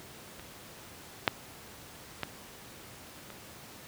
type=clicks; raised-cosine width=0.3 ms; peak=-29 / -6 / -15 / -29 dBFS; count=4; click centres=0.396 / 1.278 / 2.233 / 3.303 s; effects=pink hiss -49 dBFS RMS until 3.87 s + high-pass 80 Hz 12 dB/octave